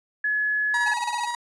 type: tone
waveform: sine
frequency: 1700 Hz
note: G#6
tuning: 40 cents sharp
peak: -21 dBFS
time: 0.24-0.94 s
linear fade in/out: 5 ms
type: tone with tremolo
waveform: 35% pulse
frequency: 956 Hz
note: A#5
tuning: 43 cents sharp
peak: -23 dBFS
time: 0.74-1.35 s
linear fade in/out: 2 ms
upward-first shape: square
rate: 15 Hz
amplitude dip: 35%
type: tone bursts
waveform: square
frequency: 855 Hz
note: A5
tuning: 50 cents flat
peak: -27 dBFS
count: 8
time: 0.86-1.255 s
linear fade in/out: 5 ms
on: 24 ms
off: 29 ms
effects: resampled to 24000 Hz